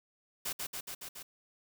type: noise with echo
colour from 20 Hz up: white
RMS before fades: -36 dBFS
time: 0.45-0.53 s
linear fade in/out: 10 ms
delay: 140 ms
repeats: 5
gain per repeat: -2 dB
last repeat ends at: 1.23 s
effects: none